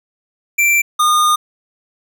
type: tone pair in turn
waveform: square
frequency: 2349 / 1220.8 Hz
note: D7 / D#6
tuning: 0 / -33 cents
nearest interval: major seventh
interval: 1133 cents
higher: first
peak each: -11 dBFS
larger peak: neither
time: 0.58-0.82 / 0.99-1.36 s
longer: second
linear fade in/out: 10 ms
effects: none

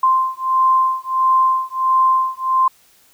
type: beating tone pair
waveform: sine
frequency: 1044 / 1045.5 Hz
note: C6 / C6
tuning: -4 / -2 cents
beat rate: 1.5 Hz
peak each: -16 dBFS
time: 0.03-2.68 s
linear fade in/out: 5 ms
effects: white hiss -53 dBFS RMS until 3.13 s

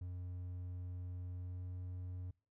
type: tone with pitch glide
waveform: triangle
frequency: 90 to 90.57 Hz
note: F#2 to F#2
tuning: -47 to -36 cents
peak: -40 dBFS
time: 0.01-2.31 s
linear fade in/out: 5 ms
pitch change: +11 cents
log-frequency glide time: 1.35-1.71 s
effects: noise-tail reverb RT60 0.4 s tail -25 dB re dry

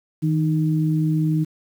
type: tone pair together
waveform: sine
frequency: 158.2 / 309.2 Hz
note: D#3 / D#4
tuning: +29 / -11 cents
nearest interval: octave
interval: 1160 cents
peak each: -18 / -23 dBFS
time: 0.22-1.45 s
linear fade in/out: 20 ms
effects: 8-bit

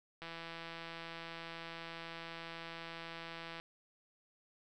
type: click train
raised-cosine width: 0.3 ms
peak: -30 dBFS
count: 562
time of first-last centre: 0.22-3.6 s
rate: 166 Hz
effects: none

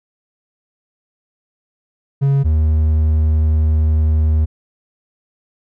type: tone pair in turn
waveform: triangle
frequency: 138.5 / 77.73 Hz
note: C#3 / D#2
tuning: -1 / -1 cents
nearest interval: minor seventh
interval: 1000 cents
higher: first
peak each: -9 dBFS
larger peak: neither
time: 2.21-2.44 / 2.44-4.46 s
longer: second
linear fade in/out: 20 ms
effects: none

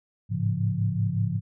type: tone cluster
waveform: sine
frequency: 104.4 / 109.8 / 138.1 / 172.6 Hz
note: G#2 / A2 / C#3 / F3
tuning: +10 / -3 / -6 / -20 cents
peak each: -27 / -28 / -30 / -29 dBFS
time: 0.29-1.41 s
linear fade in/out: 50 ms
effects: none

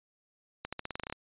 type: accelerating click train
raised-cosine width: 0.3 ms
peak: -20 dBFS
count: 11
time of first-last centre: 0.65-1.125 s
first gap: 76 ms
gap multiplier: 0.89
effects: resampled to 8000 Hz

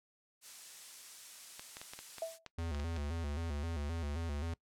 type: noise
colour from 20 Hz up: blue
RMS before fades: -47 dBFS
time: 0.41-2.39 s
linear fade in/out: 50 ms
type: clicks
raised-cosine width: 0.2 ms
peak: -28 dBFS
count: 10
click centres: 1.595 / 1.769 / 1.815 / 1.935 / 1.99 / 2.183 / 2.463 / 2.747 / 2.799 / 2.964 s
type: tone with exponential decay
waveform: sine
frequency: 655 Hz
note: E5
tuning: 11 cents flat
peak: -32 dBFS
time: 2.22-2.45 s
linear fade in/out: 2 ms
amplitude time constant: 49 ms
type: tone with vibrato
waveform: square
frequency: 77.78 Hz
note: D#2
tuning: in tune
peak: -37 dBFS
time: 2.58-4.54 s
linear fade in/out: 5 ms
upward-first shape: square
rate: 3.8 Hz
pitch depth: 120 cents each way
effects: noise-tail reverb RT60 0.1 s tail -22 dB re dry + low-pass 9000 Hz 12 dB/octave

